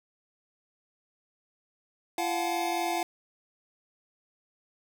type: tone cluster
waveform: square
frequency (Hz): 340.1 / 707 / 751 / 864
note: F4 / F5 / F#5 / A5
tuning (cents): -46 / +21 / +26 / -32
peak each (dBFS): -34 / -32 / -35 / -36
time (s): 2.18-3.03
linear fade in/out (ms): 2
effects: none